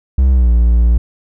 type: tone with pitch glide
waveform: triangle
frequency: 65.41 to 58.27 Hz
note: C2 to A#1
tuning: 0 to 0 cents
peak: -5 dBFS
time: 0.18-0.98 s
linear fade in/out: 5 ms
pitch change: -200 cents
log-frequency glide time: 0.31-0.51 s
effects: none